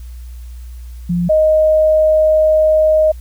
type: tone pair in turn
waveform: sine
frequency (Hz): 174.61 / 623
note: F3 / D#5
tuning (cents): 0 / +2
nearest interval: octave + minor seventh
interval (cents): 2202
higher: second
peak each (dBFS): -13 / -8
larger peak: second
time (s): 1.09-1.29 / 1.29-3.12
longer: second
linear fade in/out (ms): 10
effects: added 60 Hz sine -28 dBFS peak until 3.2 s + white hiss -50 dBFS RMS until 3.2 s